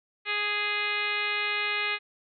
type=harmonic tone with a mistuned harmonic; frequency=415 Hz; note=G#4; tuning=1 cent flat; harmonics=1 / 2 / 3 / 4 / 5 / 6 / 7 / 8 / 9 / 10; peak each=-40 / -41 / -36 / -35 / -31 / -31 / -37 / -40 / -40 / -42 dBFS; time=0.25-1.99 s; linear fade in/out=50 ms; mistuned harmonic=8; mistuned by=+21 cents; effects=none